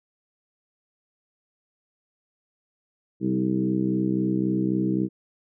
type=harmonic tone with a mistuned harmonic; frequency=63.8 Hz; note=C2; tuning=43 cents flat; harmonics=2 / 3 / 4 / 5 / 6 / 7; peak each=-31 / -25 / -31 / -25 / -33 / -38 dBFS; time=3.2-5.09 s; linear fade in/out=50 ms; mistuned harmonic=6; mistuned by=+15 cents; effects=none